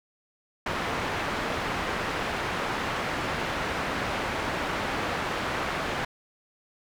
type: low-pass noise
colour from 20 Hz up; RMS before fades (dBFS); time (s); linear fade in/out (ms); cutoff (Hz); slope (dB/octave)
white; -30; 0.66-6.05; 5; 1700; 12
effects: none